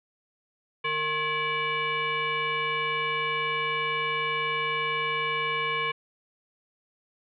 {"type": "tone with frequency modulation", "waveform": "sine", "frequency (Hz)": 1693, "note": "G#6", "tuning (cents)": 33, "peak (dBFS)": -25, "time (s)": [0.84, 5.92], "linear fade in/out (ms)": 10, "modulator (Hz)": 616, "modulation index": 1.9, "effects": []}